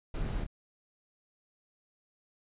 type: noise with echo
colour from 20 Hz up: brown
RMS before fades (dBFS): -33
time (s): 0.14-0.44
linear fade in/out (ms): 5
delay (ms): 27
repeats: 1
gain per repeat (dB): -7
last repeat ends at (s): 0.467
effects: resampled to 8000 Hz